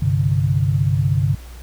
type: chord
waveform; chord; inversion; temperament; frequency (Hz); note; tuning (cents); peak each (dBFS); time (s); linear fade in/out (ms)
sine; G suspended fourth; none; just; 98 / 130.67 / 147; G2 / C3 / D3; 0 / -2 / +2; -19; 0.02-1.35; 5
effects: added 60 Hz sine -34 dBFS peak until 1.62 s + pink hiss -45 dBFS RMS until 1.62 s